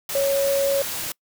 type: tone in noise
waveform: sine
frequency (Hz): 554.4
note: C#5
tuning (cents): 0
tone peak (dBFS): -18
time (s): 0.15-0.82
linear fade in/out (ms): 2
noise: white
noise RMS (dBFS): -29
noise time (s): 0.09-1.12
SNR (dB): +8
effects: noise-tail reverb RT60 0.1 s tail -25 dB re dry